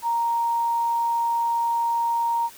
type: tone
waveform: sine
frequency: 932.3 Hz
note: A#5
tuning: in tune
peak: -20 dBFS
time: 0.02-2.5 s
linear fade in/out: 50 ms
effects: white hiss -46 dBFS RMS until 2.57 s